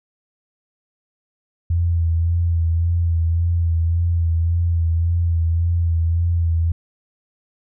sine tone with vibrato, 84.1 Hz, E2, 35 cents sharp, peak -15 dBFS, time 1.7-6.72 s, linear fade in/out 5 ms, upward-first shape sine, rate 1.8 Hz, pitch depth 33 cents each way, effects none

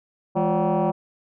sine tone with frequency modulation, 207.7 Hz, G#3, in tune, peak -17 dBFS, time 0.35-0.92 s, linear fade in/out 20 ms, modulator 187 Hz, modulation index 3.8, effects tanh soft clip ceiling -15 dBFS

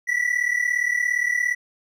triangle tone pair together, 1938.2 / 1975.5 Hz, B6 / B6, -33 / 0 cents, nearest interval unison, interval 33 cents, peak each -21 dBFS, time 0.07-1.55 s, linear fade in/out 20 ms, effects none

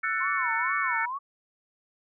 sine chord, F# minor seventh, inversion third, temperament just, 1332 / 1480 / 1776 / 2220 Hz, E6 / F#6 / A6 / C#7, +18 / 0 / +16 / +2 cents, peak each -31 dBFS, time 0.03-1.06 s, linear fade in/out 10 ms
sine tone with vibrato, 1024 Hz, C6, 38 cents flat, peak -30 dBFS, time 0.2-1.19 s, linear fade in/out 20 ms, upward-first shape sine, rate 2.2 Hz, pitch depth 210 cents each way
effects none

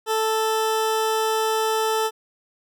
20% pulse tone, 440 Hz, A4, in tune, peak -15 dBFS, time 0.06-2.11 s, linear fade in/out 50 ms, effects none

